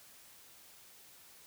silence, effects white hiss -58 dBFS RMS until 1.46 s

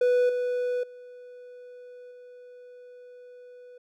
triangle tone with level steps, 493.9 Hz, B4, in tune, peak -17 / -23 / -41 / -43 dBFS, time 0.01-3.78 s, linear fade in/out 5 ms, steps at 0.29 / 0.83 / 2.11 s, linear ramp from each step 5 ms, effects none

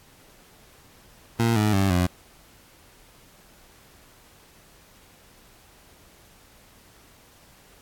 20% pulse tone with pitch steps, 115.9 / 106.28 / 97.46 / 89.37 Hz, A#2 / G#2 / G2 / F2, -10 / +40 / -10 / +40 cents, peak -14 dBFS, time 1.39-2.07 s, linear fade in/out 10 ms, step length 170 ms, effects pink hiss -54 dBFS RMS until 7.81 s + AAC 64 kbps

